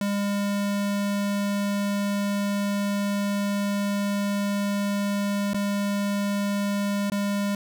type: tone with dropouts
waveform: square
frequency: 202 Hz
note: G#3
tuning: 48 cents flat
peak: -24 dBFS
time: 0.01-7.55 s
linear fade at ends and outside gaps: 2 ms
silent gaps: 5.534-5.544 / 7.1-7.119 s
effects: none